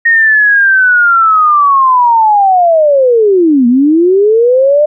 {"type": "linear two-way sweep", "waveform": "sine", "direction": "down then up", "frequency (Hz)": [1864, 233.1, 608], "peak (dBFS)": -4, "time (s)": [0.05, 4.86], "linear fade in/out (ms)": 10, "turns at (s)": 3.67, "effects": []}